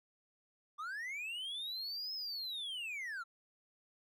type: linear two-way sweep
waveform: triangle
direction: up then down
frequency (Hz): 1152 to 5210 to 1301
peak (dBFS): -38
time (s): 0.78-3.24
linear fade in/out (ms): 20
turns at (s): 2.14
effects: none